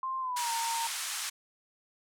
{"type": "tone with pitch glide", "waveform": "sine", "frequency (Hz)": [1051, 920.2], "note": ["C6", "A#5"], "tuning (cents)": [7, -23], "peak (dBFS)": -31, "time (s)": [0.03, 0.87], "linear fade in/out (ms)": 2, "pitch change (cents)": -230, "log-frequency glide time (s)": [0.2, 0.51]}
{"type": "band-pass noise", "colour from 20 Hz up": "white", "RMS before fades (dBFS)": -36, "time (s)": [0.36, 1.3], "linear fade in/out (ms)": 10, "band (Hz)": [920, 10000], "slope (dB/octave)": 24}
{"effects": []}